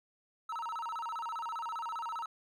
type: tone with vibrato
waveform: triangle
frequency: 1100 Hz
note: C#6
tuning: 14 cents flat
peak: -34 dBFS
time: 0.49-2.26 s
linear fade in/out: 5 ms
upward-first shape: square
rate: 15 Hz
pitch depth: 290 cents each way
effects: none